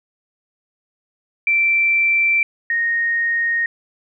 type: tone pair in turn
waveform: sine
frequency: 2343 / 1859.6 Hz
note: D7 / A#6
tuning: -5 / -5 cents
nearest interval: major third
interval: 400 cents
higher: first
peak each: -13 / -16 dBFS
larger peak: first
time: 1.47-2.43 / 2.7-3.66 s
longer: neither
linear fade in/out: 2 ms
effects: none